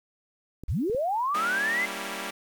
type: clicks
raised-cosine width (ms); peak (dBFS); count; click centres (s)
3; -26; 3; 0.636 / 0.898 / 0.948
type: linear sweep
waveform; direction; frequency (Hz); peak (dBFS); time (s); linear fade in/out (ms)
sine; up; 34.26 to 2093; -24; 0.68-1.86; 10
type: chord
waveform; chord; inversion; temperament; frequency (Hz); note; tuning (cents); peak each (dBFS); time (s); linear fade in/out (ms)
5% pulse; G diminished seventh; none; equal; 196 / 233.1 / 277.2 / 329.6; G3 / Bb3 / Db4 / Fb4; 0 / 0 / 0 / 0; -25 / -27 / -28 / -27; 1.34-2.31; 10
effects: 9-bit